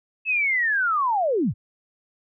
sine linear sweep, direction down, 2637 to 70.3 Hz, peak -19 dBFS, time 0.25-1.54 s, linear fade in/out 50 ms, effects none

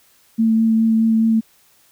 sine tone with vibrato, 223.8 Hz, A3, 30 cents sharp, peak -12 dBFS, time 0.38-1.41 s, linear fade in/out 20 ms, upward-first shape sine, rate 4.8 Hz, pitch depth 12 cents each way, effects white hiss -55 dBFS RMS until 1.91 s

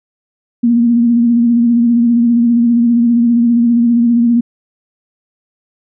sine tone with vibrato, 236 Hz, A#3, 22 cents sharp, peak -7 dBFS, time 0.63-4.41 s, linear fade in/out 10 ms, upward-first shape sine, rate 15 Hz, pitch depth 38 cents each way, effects none

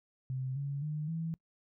sine tone with pitch steps, 130.5 / 140.68 / 151.65 / 163.47 Hz, C3 / C#3 / D#3 / E3, -4 / +26 / -44 / -14 cents, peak -33 dBFS, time 0.3-1.34 s, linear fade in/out 0 ms, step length 260 ms, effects noise-tail reverb RT60 0.1 s tail -24 dB re dry

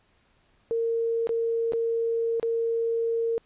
sine tone with dropouts, 459.4 Hz, A#4, 25 cents flat, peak -23 dBFS, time 0.71-3.38 s, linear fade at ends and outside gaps 0 ms, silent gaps 1.271-1.292 / 1.722-1.734 / 2.398-2.429 s, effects pink hiss -65 dBFS RMS until 3.45 s + resampled to 8000 Hz

